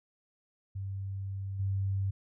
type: tone with level steps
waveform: sine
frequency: 97.4 Hz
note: G2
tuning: 11 cents flat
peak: -34 / -28 dBFS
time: 0.75-2.11 s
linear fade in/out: 10 ms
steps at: 1.59 s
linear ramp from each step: 10 ms
effects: none